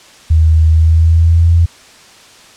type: tone with pitch glide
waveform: sine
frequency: 79.6 to 84.28 Hz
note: D#2 to E2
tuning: +40 to +39 cents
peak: -5 dBFS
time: 0.3-1.66 s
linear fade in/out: 10 ms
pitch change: +99 cents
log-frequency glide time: 0.69-1.53 s
effects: white hiss -40 dBFS RMS until 2.56 s + low-pass 7000 Hz 12 dB/octave